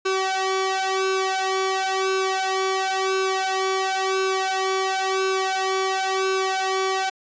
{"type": "tone with flanger", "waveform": "sawtooth", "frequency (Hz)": 381.2, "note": "G4", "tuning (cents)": -48, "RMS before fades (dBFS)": -23, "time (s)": [0.05, 7.1], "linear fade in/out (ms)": 10, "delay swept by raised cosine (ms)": [0.75, 1.75], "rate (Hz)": 0.96, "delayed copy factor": 0.95, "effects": ["resampled to 16000 Hz"]}